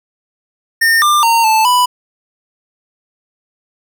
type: tone with pitch steps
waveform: square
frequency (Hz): 1821 / 1193 / 920 / 879 / 990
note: A#6 / D6 / A#5 / A5 / B5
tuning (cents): -41 / +27 / -23 / -2 / +4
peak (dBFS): -9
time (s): 0.81-1.86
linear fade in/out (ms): 10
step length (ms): 210
effects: none